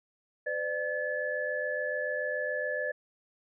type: tone cluster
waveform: sine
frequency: 508 / 595 / 1723 Hz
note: B4 / D5 / A6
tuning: +49 / +22 / -37 cents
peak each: -35 / -34 / -33 dBFS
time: 0.46-2.92 s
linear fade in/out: 10 ms
effects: none